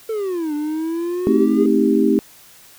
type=exponential two-way sweep; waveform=triangle; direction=down then up; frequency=455.1 to 293.7 to 413.6 Hz; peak=-18 dBFS; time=0.09-1.66 s; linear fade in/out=5 ms; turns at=0.54 s
type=chord; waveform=sine; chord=A half-diminished seventh; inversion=none; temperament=just; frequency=220 / 264 / 316.8 / 396 Hz; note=A3 / C4 / Eb4 / G4; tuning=0 / +16 / +31 / +18 cents; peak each=-18 dBFS; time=1.27-2.19 s; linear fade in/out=0 ms
effects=white hiss -46 dBFS RMS until 2.78 s